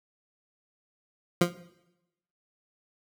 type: tone with exponential decay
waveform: 20% pulse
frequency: 174.61 Hz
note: F3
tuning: in tune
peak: -11 dBFS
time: 1.41-1.54 s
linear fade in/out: 5 ms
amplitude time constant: 27 ms
effects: noise-tail reverb RT60 0.9 s tail -17 dB re dry